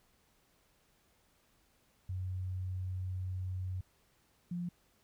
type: tone pair in turn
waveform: sine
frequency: 92.5 / 175.27 Hz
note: F#2 / F3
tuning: 0 / +6 cents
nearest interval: major seventh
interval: 1106 cents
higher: second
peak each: -35 / -35 dBFS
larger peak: neither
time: 2.09-3.81 / 4.51-4.69 s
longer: first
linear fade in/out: 5 ms
effects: pink hiss -71 dBFS RMS until 5.03 s